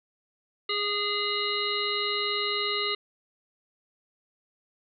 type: harmonic tone with a mistuned harmonic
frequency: 411.7 Hz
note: G#4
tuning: 15 cents flat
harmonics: 1 / 3 / 5 / 7 / 9 / 10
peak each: -33 / -33 / -33 / -33 / -33 / -33 dBFS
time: 0.69-2.95 s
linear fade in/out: 5 ms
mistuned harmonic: 9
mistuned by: +34 cents
effects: none